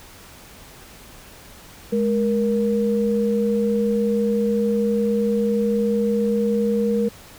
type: tone pair together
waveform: sine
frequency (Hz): 209.7 / 470.8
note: G#3 / A#4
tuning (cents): +17 / +17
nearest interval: octave + major second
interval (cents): 1400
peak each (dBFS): -20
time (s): 1.92-7.09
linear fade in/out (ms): 10
effects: pink hiss -44 dBFS RMS until 7.38 s